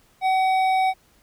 sine tone with hard clipping, 756 Hz, F#5, 37 cents sharp, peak -19 dBFS, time 0.21-0.94 s, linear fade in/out 50 ms, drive 9 dB, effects pink hiss -59 dBFS RMS until 1.22 s

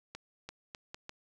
accelerating click train, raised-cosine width 0.2 ms, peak -25 dBFS, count 5, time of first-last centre 0.15-1.094 s, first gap 340 ms, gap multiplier 0.76, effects none

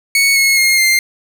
sawtooth tone with pitch steps, 2217 / 2178 / 2139 / 2101 Hz, C#7 / C#7 / C7 / C7, 0 / -31 / +38 / +7 cents, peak -6 dBFS, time 0.15-0.99 s, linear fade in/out 2 ms, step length 210 ms, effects none

